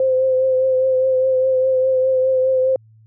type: tone with vibrato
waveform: sine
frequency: 520 Hz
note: C5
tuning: 11 cents flat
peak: -13 dBFS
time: 0-2.76 s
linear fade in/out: 2 ms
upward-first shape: triangle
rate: 4.9 Hz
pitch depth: 28 cents each way
effects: added 110 Hz sine -46 dBFS peak until 3.06 s